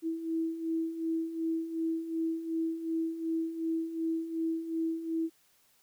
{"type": "beating tone pair", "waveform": "sine", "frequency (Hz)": [324.3, 327], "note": ["E4", "E4"], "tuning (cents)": [-28, -14], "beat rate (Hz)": 2.7, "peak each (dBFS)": [-37, -31], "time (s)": [0.02, 5.3], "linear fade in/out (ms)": 50, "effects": ["white hiss -67 dBFS RMS until 5.82 s"]}